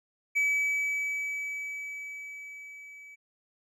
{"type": "tone with level ramp", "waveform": "triangle", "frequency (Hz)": 2289, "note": "D7", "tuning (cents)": -45, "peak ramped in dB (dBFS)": [-21, -45], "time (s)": [0.35, 3.16], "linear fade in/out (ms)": 20, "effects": []}